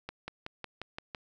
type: accelerating click train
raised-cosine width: 0.3 ms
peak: -22 dBFS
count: 7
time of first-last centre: 0.09-1.148 s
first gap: 190 ms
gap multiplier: 0.97
effects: none